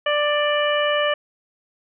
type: harmonic tone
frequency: 590 Hz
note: D5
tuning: 8 cents sharp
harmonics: 1 / 2 / 3 / 4 / 5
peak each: -20 / -25 / -25 / -30 / -26 dBFS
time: 0.06-1.14 s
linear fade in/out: 5 ms
effects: none